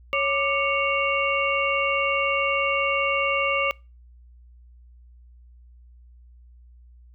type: harmonic tone with a mistuned harmonic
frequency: 554.4 Hz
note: C#5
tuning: in tune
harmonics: 1 / 2 / 4 / 5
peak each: -26 / -26 / -26 / -26 dBFS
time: 0.13-3.71 s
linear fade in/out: 0 ms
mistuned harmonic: 2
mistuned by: +110 cents
effects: noise-tail reverb RT60 0.3 s tail -25 dB re dry + added 60 Hz sine -47 dBFS peak until 7.14 s